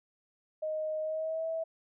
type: tone with pitch glide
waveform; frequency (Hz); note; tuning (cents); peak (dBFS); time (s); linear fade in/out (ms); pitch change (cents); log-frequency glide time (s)
sine; 622.3 to 650.6; D#5 to E5; 0 to -23; -31; 0.62-1.64; 10; +77; 1.01-1.47
effects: none